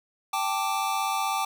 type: chord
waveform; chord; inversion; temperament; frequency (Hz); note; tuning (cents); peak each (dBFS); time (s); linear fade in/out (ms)
square; G suspended second; none; equal; 784 / 880 / 1174.7; G5 / A5 / D6; 0 / 0 / 0; -30 / -31 / -30; 0.33-1.45; 5
effects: none